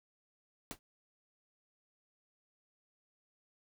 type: noise with exponential decay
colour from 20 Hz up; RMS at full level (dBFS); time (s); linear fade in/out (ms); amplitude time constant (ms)
pink; -38; 0.71-0.79; 0; 16
effects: none